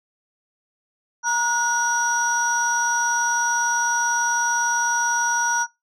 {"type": "tone cluster", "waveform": "sine", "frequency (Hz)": [941, 1448, 5790], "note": ["A#5", "F#6", "F#8"], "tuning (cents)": [16, -38, -38], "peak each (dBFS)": -21, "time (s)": [1.23, 5.67], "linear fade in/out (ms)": 50, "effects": ["noise-tail reverb RT60 0.2 s tail -21 dB re dry", "tanh soft clip ceiling -13 dBFS"]}